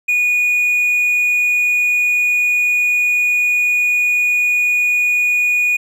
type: tone with hard clipping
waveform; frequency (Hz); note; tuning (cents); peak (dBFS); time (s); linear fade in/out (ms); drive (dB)
triangle; 2458; D#7; -22; -13; 0.08-5.77; 10; 5
effects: none